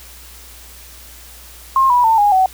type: tone with pitch steps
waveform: sine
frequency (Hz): 1066 / 977.5 / 896.4 / 822 / 753.8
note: C6 / B5 / A5 / G#5 / F#5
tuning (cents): +32 / -18 / +32 / -18 / +32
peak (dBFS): -9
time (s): 1.76-2.46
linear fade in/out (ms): 2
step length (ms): 140
effects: added 60 Hz sine -41 dBFS peak until 2.53 s + white hiss -40 dBFS RMS until 2.53 s